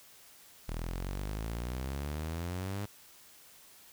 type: exponential sweep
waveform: sawtooth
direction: up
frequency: 38.89 to 103.83 Hz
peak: -31 dBFS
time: 0.68-2.86 s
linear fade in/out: 10 ms
effects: white hiss -57 dBFS RMS until 3.92 s